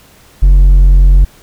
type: tone with hard clipping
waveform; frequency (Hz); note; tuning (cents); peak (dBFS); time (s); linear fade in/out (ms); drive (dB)
sine; 45.29; F#1; -36; -3; 0.42-1.25; 10; 3
effects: pink hiss -43 dBFS RMS until 1.42 s